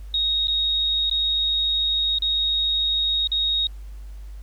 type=tone with dropouts; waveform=sine; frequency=3753 Hz; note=A#7; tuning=11 cents sharp; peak=-19 dBFS; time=0.14-3.67 s; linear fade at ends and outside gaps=2 ms; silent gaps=0.472-0.481 / 1.098-1.112 / 2.186-2.221 / 3.273-3.317 s; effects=added 50 Hz sine -34 dBFS peak until 4.42 s + pink hiss -57 dBFS RMS until 4.42 s